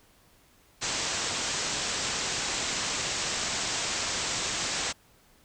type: low-pass noise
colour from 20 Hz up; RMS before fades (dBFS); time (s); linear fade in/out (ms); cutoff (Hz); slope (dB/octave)
white; -31; 0.81-4.93; 20; 8000; 96
effects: pink hiss -61 dBFS RMS until 5.44 s